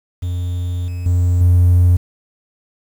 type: tone with level steps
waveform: triangle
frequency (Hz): 88.7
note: F2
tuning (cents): +27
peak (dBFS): -16 / -19 / -9 / -5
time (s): 0.22-1.97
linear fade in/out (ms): 10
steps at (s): 0.88 / 1.06 / 1.41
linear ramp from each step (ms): 2
effects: tanh soft clip ceiling -3 dBFS + 7-bit